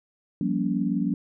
sine chord, G half-diminished seventh, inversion third, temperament just, 176.4 / 196 / 235.2 / 282.2 Hz, F3 / G3 / Bb3 / Db4, +18 / 0 / +16 / +31 cents, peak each -28 dBFS, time 0.41-1.14 s, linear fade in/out 2 ms, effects none

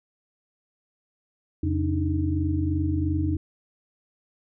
sine tone cluster, 85.8 / 134.6 / 287.9 / 310.8 Hz, F2 / C3 / D4 / D#4, -30 / +49 / -34 / -2 cents, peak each -24 / -33 / -32 / -27 dBFS, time 1.63-3.37 s, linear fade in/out 5 ms, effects none

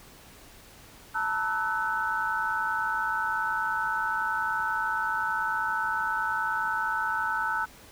sine tone cluster, 880 / 940 / 1309 / 1499 Hz, A5 / A#5 / E6 / F#6, 0 / +14 / -13 / +22 cents, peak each -32 / -36 / -31 / -29 dBFS, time 1.14-7.66 s, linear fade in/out 20 ms, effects pink hiss -51 dBFS RMS until 7.91 s

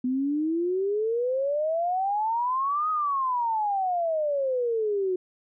sine exponential two-way sweep, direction up then down, 248 to 1267 to 361.4 Hz, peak -23 dBFS, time 0.04-5.16 s, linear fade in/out 5 ms, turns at 2.9 s, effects none

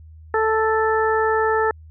harmonic tone, 440 Hz, A4, in tune, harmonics 1 / 2 / 3 / 4, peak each -19 / -22 / -24 / -25 dBFS, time 0.34-1.71 s, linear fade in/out 2 ms, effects added 79 Hz sine -40 dBFS peak until 1.9 s

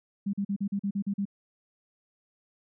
sine tone bursts, 199.8 Hz, G3, 33 cents sharp, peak -26 dBFS, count 9, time 0.26-1.254 s, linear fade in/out 10 ms, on 74 ms, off 41 ms, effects none

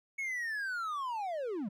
triangle linear sweep, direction down, 2217 to 178.6 Hz, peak -32 dBFS, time 0.18-1.69 s, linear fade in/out 10 ms, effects none

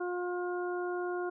harmonic tone, 356.3 Hz, F4, 35 cents sharp, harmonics 1 / 2 / 3 / 4, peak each -33 / -40 / -44 / -42 dBFS, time 0-1.3 s, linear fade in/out 10 ms, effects none

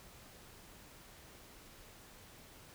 silence, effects pink hiss -57 dBFS RMS until 2.74 s

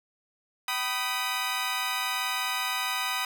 15% pulse chord, G augmented, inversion none, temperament equal with one note detuned, 767 / 987.8 / 1244.5 Hz, G5 / B5 / D#6, -38 / 0 / 0 cents, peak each -28 / -25 / -25 dBFS, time 0.68-3.25 s, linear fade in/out 2 ms, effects none

